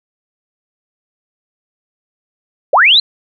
sine linear sweep, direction up, 459.5 to 4214 Hz, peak -5 dBFS, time 2.73-3 s, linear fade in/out 5 ms, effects none

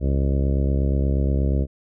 harmonic tone, 68.4 Hz, C#2, 23 cents flat, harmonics 1 / 2 / 3 / 4 / 5 / 6 / 7 / 8 / 9, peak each -19 / -25 / -29 / -31 / -33 / -35 / -36 / -37 / -38 dBFS, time 0-1.67 s, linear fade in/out 50 ms, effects none

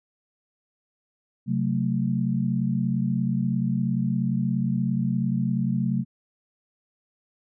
sine chord, F# diminished, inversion second, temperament just, 133.2 / 185 / 222 Hz, C3 / F#3 / A3, +31 / 0 / +16 cents, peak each -26 dBFS, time 1.46-6.05 s, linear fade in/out 50 ms, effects none

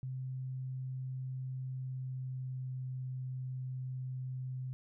sine tone with pitch glide, 130 to 128.95 Hz, C3 to C3, -11 to -25 cents, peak -37 dBFS, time 0.03-4.73 s, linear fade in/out 0 ms, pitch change -14 cents, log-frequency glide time 1.67-2.84 s, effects none

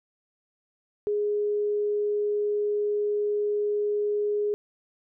sine tone, 415.3 Hz, G#4, in tune, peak -23 dBFS, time 1.07-4.54 s, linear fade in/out 0 ms, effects none

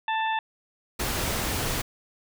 harmonic tone, 884 Hz, A5, 8 cents sharp, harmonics 1 / 2 / 3 / 4, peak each -25 / -31 / -35 / -37 dBFS, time 0.08-0.39 s, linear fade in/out 2 ms
pink noise, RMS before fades -28 dBFS, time 0.99-1.82 s, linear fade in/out 10 ms
effects none

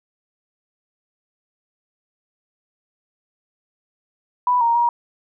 sine tone with pitch steps, 988 / 933 / 949 Hz, B5 / A#5 / A#5, 0 / +1 / +31 cents, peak -14 dBFS, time 4.47-4.89 s, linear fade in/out 2 ms, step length 140 ms, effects none

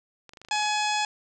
clicks, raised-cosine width 0.2 ms, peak -28 dBFS, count 11, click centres 0.293 / 0.335 / 0.372 / 0.416 / 0.449 / 0.486 / 0.528 / 0.558 / 0.594 / 0.626 / 0.658 s
harmonic tone, 844 Hz, G#5, 28 cents sharp, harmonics 1 / 2 / 3 / 4 / 5 / 6 / 7 / 8 / 9 / 10, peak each -26 / -33 / -31 / -33 / -38 / -35 / -47 / -37 / -41 / -48 dBFS, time 0.51-1.05 s, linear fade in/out 2 ms
effects none

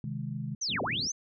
sine chord, Ab major, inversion first, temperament equal, 130.81 / 155.56 / 207.7 Hz, C3 / Eb3 / Ab3, 0 / 0 / 0 cents, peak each -36 / -37 / -38 dBFS, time 0.04-0.55 s, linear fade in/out 2 ms
sine linear two-way sweep, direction down then up, 6420 to 207.7 to 6420 Hz, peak -29 dBFS, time 0.61-1.12 s, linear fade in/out 10 ms, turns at 0.82 s
pink band-pass noise, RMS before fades -40 dBFS, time 0.68-1.08 s, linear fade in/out 10 ms, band 100 to 320 Hz, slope 24 dB/octave
effects none

